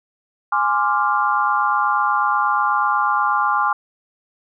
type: chord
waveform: sine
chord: D half-diminished seventh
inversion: second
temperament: equal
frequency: 830.6 / 1046.5 / 1174.7 / 1396.9 Hz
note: Ab5 / C6 / D6 / F6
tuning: 0 / 0 / 0 / 0 cents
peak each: -21 / -21 / -20 / -22 dBFS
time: 0.52-3.73 s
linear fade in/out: 5 ms
effects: none